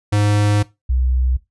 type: tone pair in turn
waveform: square / sine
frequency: 103.7 / 63.27 Hz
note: G#2 / B1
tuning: -2 / +43 cents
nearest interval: major sixth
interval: 855 cents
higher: first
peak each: -14 dBFS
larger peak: neither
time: 0.12-0.63 / 0.89-1.37 s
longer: first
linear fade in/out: 10 ms
effects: noise-tail reverb RT60 0.2 s tail -18 dB re dry + resampled to 24000 Hz